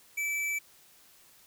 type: tone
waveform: square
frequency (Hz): 2313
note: D7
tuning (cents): -27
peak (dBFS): -30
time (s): 0.17-0.59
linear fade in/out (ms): 10
effects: white hiss -59 dBFS RMS until 1.46 s